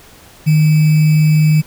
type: tone with sample-and-hold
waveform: sine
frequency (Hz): 154.3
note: D#3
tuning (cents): -14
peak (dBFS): -7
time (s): 0.46-1.62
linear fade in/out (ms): 20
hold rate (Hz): 2450
effects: pink hiss -42 dBFS RMS until 1.66 s